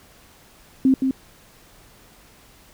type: tone with echo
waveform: sine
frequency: 264.2 Hz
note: C4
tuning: 17 cents sharp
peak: -12 dBFS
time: 0.85-0.94 s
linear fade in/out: 2 ms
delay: 170 ms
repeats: 1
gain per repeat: -5 dB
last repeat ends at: 1.11 s
effects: pink hiss -51 dBFS RMS until 2.73 s